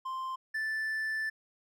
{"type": "tone pair in turn", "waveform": "triangle", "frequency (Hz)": [1046, 1759.2], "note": ["C6", "A6"], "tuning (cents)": [-1, -1], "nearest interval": "major sixth", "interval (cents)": 900, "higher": "second", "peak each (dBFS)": [-32, -29], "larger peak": "second", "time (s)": [[0.05, 0.36], [0.54, 1.3]], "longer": "second", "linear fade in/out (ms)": 10, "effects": []}